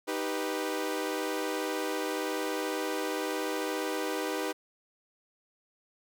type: chord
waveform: sawtooth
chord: Eb augmented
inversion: none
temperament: equal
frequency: 311.1 / 392 / 493.9 Hz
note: Eb4 / G4 / B4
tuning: 0 / 0 / 0 cents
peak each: -31 dBFS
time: 0.07-4.53 s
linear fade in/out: 20 ms
effects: none